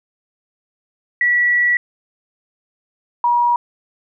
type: tone pair in turn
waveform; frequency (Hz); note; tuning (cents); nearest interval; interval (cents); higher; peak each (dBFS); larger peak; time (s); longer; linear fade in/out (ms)
sine; 1943 / 958.7; B6 / A#5; -29 / +48; octave; 1223; first; -12; neither; 1.21-1.77 / 3.24-3.56; first; 2
effects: none